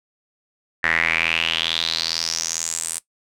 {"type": "tone with band-pass filter sweep", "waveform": "square", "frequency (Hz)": 41.14, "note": "E1", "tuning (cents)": -3, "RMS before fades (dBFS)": -23, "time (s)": [0.83, 2.99], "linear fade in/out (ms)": 10, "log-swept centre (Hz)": [1800, 9000], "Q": 5.8, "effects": ["noise-tail reverb RT60 0.1 s tail -18 dB re dry"]}